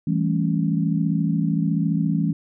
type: chord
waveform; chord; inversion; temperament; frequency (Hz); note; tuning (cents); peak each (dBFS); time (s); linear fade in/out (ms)
sine; A dominant seventh; second; equal with one note detuned; 164.81 / 198.85 / 220 / 277.2; E3 / G3 / A3 / C#4; 0 / +25 / 0 / 0; -21 / -25 / -27 / -26; 0.07-2.33; 5
effects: none